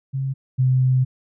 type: tone pair in turn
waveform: sine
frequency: 134.6 / 129.06 Hz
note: C3 / C3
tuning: +49 / -23 cents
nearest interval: minor second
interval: 72 cents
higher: first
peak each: -21 / -14 dBFS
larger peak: second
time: 0.13-0.34 / 0.58-1.05 s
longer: second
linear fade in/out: 20 ms
effects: none